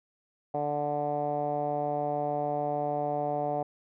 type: tone with low-pass filter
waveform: 10% pulse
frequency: 146.83 Hz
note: D3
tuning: in tune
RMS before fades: -30 dBFS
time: 0.54-3.63 s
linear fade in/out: 5 ms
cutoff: 700 Hz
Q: 4.8
effects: none